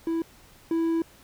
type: tone pair in turn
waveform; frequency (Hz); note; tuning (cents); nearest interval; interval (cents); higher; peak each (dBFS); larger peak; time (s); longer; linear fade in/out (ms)
triangle; 329.6 / 329.6; E4 / E4; 0 / 0; unison; 0; neither; -22 / -20; second; 0.07-0.22 / 0.71-1.02; second; 2
effects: pink hiss -54 dBFS RMS until 1.23 s